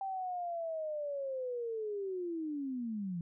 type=linear sweep; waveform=sine; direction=down; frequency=784 to 164.9 Hz; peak=-35 dBFS; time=0.01-3.21 s; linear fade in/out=2 ms; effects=none